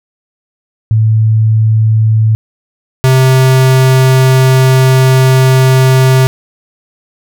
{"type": "tone pair in turn", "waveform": ["sine", "square"], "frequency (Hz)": [110, 130.81], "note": ["A2", "C3"], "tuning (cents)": [0, 0], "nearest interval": "minor third", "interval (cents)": 300, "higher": "second", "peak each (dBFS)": -5, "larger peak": "neither", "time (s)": [[0.91, 2.35], [3.04, 6.27]], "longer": "second", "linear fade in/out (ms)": 0, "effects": []}